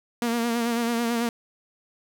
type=tone with vibrato; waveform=sawtooth; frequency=234.3 Hz; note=A#3; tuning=9 cents sharp; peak=-19 dBFS; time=0.22-1.29 s; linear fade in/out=2 ms; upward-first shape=sine; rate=9.1 Hz; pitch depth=40 cents each way; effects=9-bit

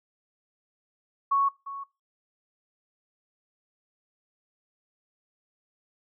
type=tone with echo; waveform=sine; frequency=1108.7 Hz; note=C#6; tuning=in tune; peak=-20 dBFS; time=1.31-1.49 s; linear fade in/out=10 ms; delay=350 ms; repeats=1; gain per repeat=-14 dB; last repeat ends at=1.84 s; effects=noise-tail reverb RT60 0.3 s tail -23 dB re dry

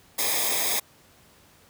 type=noise with comb filter; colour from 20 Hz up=white; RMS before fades=-25 dBFS; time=0.18-0.8 s; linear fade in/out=10 ms; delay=0.69 ms; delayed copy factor=-0.8; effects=pink hiss -56 dBFS RMS until 1.69 s + high-pass 60 Hz 12 dB/octave

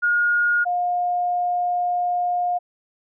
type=tone pair in turn; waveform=sine; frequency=1431 / 711.4 Hz; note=F6 / F5; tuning=+42 / +32 cents; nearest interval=octave; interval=1210 cents; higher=first; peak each=-16 / -19 dBFS; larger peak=first; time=0.02-0.65 / 0.65-2.59 s; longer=second; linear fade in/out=20 ms; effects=none

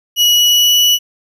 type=tone with pitch glide; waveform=35% pulse; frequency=2918 to 2947 Hz; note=F#7 to F#7; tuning=-25 to -8 cents; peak=-6 dBFS; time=0.16-0.99 s; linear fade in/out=50 ms; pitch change=+17 cents; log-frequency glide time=0.32-0.74 s; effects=none

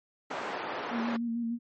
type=band-pass noise; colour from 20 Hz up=white; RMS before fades=-36 dBFS; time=0.3-1.17 s; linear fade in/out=10 ms; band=300 to 1200 Hz; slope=12 dB/octave
type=tone with vibrato; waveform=sine; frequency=233.1 Hz; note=A#3; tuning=in tune; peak=-29 dBFS; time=0.9-1.59 s; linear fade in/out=50 ms; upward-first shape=square; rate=6.6 Hz; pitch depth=25 cents each way
effects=MP3 32 kbps

